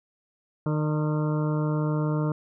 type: harmonic tone with a mistuned harmonic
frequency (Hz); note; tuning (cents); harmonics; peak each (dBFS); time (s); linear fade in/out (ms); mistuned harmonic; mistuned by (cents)
152.7; D#3; -32; 1 / 2 / 3 / 4 / 6 / 7 / 8 / 9; -24 / -30 / -34 / -36 / -40 / -41 / -42 / -43; 0.66-2.32; 2; 4; -22
effects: none